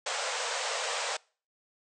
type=band-pass noise; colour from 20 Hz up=pink; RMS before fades=-33 dBFS; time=0.06-1.17 s; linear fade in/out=5 ms; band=460 to 8500 Hz; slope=96 dB/octave; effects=noise-tail reverb RT60 0.4 s tail -25 dB re dry